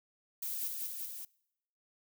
violet noise with echo, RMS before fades -38 dBFS, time 0.42-0.68 s, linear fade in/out 5 ms, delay 190 ms, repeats 3, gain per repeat -2 dB, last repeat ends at 1.25 s, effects noise-tail reverb RT60 0.8 s tail -24 dB re dry

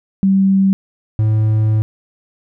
sine / triangle tone pair in turn, 193.4 / 108.54 Hz, G3 / A2, -23 / -23 cents, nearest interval minor seventh, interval 1000 cents, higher first, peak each -9 dBFS, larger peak neither, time 0.23-0.73 / 1.19-1.82 s, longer second, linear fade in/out 0 ms, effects none

